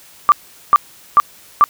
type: tone bursts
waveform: sine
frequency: 1174.7 Hz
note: D6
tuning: in tune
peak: -4 dBFS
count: 4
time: 0.29-1.64 s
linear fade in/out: 0 ms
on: 30 ms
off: 410 ms
effects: white hiss -44 dBFS RMS until 1.69 s